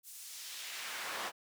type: noise with high-pass filter sweep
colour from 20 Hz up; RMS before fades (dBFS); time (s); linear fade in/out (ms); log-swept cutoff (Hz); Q
brown; -43; 0.03-1.32; 50; 9700 to 810; 0.87
effects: none